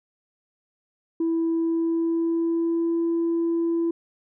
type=tone with pitch glide; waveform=sine; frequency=329.6 to 335 Hz; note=E4 to E4; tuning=0 to +28 cents; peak=-19 dBFS; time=1.2-3.91 s; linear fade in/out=5 ms; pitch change=+28 cents; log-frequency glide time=1.52-2.98 s; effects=tanh soft clip ceiling -18 dBFS